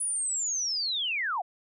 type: linear sweep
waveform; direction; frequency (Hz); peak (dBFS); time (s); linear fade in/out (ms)
sine; down; 9956 to 658; -27; 0-1.42; 10
effects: none